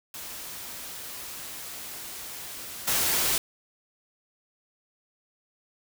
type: noise with level steps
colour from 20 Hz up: white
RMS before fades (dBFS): -39 / -25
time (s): 0.14-3.38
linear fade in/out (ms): 2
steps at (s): 2.87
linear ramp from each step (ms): 10
effects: none